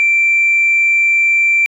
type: tone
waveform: sine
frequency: 2349 Hz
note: D7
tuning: in tune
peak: -8 dBFS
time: 0-1.66 s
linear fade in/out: 0 ms
effects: tanh soft clip ceiling -5 dBFS